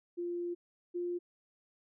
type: tone pair in turn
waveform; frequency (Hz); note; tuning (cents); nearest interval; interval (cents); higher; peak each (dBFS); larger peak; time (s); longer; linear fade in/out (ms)
sine; 348.3 / 351.3; F4 / F4; -5 / +10; unison; 15; second; -34 / -33; second; 0.17-0.55 / 0.94-1.19; first; 20
effects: none